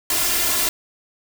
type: noise with comb filter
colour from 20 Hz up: white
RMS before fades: -20 dBFS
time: 0.1-0.69 s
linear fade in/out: 2 ms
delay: 2.9 ms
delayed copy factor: +0.85
effects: none